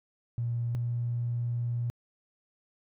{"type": "tone pair in turn", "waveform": "triangle", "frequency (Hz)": [118.4, 119.43], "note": ["A#2", "A#2"], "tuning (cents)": [27, 42], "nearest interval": "unison", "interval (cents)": 15, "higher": "second", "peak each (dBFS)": -24, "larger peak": "neither", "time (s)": [[0.38, 0.75], [0.75, 1.9]], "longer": "second", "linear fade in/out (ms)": 0, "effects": ["tanh soft clip ceiling -26 dBFS"]}